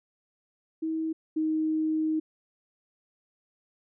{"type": "tone pair in turn", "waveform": "sine", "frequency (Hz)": [320, 313.8], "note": ["D#4", "D#4"], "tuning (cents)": [49, 15], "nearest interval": "unison", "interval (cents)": 34, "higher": "first", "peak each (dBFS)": [-27, -24], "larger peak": "second", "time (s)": [[0.82, 1.13], [1.36, 2.2]], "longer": "second", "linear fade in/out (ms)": 10, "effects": []}